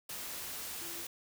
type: tone in noise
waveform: sine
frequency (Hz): 339.1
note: E4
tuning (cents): +49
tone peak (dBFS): -50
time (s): 0.81-1.03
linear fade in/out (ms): 5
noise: white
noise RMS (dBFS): -42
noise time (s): 0.09-1.07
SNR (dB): -11
effects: none